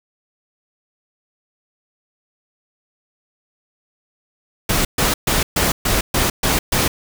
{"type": "noise bursts", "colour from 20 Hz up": "pink", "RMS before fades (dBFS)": -17, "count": 8, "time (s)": [4.69, 6.88], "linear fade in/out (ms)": 5, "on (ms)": 160, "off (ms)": 130, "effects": []}